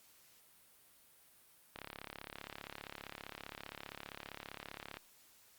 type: click train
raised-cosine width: 0.3 ms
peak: -28 dBFS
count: 114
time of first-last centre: 1.76-4.97 s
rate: 35.2 Hz
effects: white hiss -65 dBFS RMS until 5.58 s + Opus 48 kbps